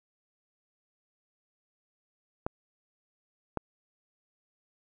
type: clicks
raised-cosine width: 1 ms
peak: -16 dBFS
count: 2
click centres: 2.465 / 3.573 s
effects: none